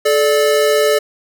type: tone pair together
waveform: square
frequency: 431.6 / 587.3 Hz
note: A4 / D5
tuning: -33 / 0 cents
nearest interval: perfect fourth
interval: 533 cents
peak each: -14 / -15 dBFS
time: 0.05-0.99 s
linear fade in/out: 10 ms
effects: none